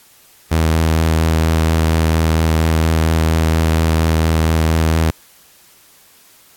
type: tone with vibrato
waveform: sawtooth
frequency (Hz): 80.5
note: E2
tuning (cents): -41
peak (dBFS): -8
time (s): 0.51-5.11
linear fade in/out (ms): 10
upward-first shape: sine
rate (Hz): 4.3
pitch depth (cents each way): 14
effects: white hiss -48 dBFS RMS until 6.56 s + AAC 64 kbps

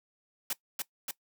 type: noise with echo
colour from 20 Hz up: white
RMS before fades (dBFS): -32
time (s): 0.5-0.53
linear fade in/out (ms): 2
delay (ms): 290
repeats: 2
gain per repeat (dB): -2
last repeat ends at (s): 1.11
effects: noise-tail reverb RT60 0.1 s tail -20 dB re dry + high-pass 150 Hz 12 dB/octave

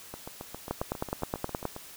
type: two click trains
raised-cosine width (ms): 1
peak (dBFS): -15 / -24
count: 10 / 13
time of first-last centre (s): 0.71-1.653 / 0.14-1.764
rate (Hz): 9.54 / 7.39
effects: white hiss -48 dBFS RMS until 1.96 s

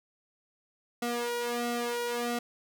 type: tone with flanger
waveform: sawtooth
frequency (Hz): 239.2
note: A#3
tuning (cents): +45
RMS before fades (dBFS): -32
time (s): 1.02-2.39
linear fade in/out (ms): 5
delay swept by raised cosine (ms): 1.5 to 2.1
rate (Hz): 1.5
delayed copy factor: +0.9
effects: none

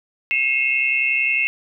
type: tone cluster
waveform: sine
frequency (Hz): 2154 / 2580 / 2711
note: C7 / E7 / E7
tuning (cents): +50 / -38 / +48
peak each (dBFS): -21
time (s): 0.31-1.47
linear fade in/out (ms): 0
effects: none

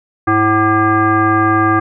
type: tone with frequency modulation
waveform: sine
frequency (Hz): 759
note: F#5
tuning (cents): +44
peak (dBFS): -9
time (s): 0.27-1.8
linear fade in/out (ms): 10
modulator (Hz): 431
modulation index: 1.8
effects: none

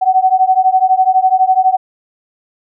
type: beating tone pair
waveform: sine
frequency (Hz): 746 / 758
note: F#5 / F#5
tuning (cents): +14 / +42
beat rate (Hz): 12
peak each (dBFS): -11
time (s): 0.01-1.77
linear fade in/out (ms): 20
effects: none

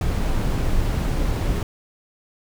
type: noise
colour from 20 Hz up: brown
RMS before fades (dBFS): -21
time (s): 0.01-1.63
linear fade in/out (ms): 2
effects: none

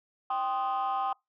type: chord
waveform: sine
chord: C minor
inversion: second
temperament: equal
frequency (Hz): 784 / 1046.5 / 1244.5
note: G5 / C6 / Eb6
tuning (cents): 0 / 0 / 0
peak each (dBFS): -28 / -32 / -32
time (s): 0.3-1.13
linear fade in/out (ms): 5
effects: noise-tail reverb RT60 0.2 s tail -26 dB re dry + tanh soft clip ceiling -23 dBFS

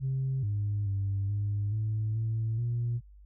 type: tone with pitch steps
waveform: sine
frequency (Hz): 133 / 102.9 / 98.6 / 102.4 / 108.3 / 111.7 / 118.7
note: C3 / G#2 / G2 / G#2 / A2 / A2 / A#2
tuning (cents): +29 / -16 / +11 / -24 / -27 / +27 / +32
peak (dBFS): -26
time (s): 0-3.01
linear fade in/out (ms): 50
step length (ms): 430
effects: tanh soft clip ceiling -24 dBFS + added 50 Hz sine -50 dBFS peak until 3.25 s

